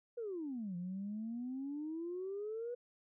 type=exponential two-way sweep; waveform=sine; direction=down then up; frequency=492.7 to 172.8 to 492.7 Hz; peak=-38 dBFS; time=0.17-2.75 s; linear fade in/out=10 ms; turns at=0.76 s; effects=tanh soft clip ceiling -34 dBFS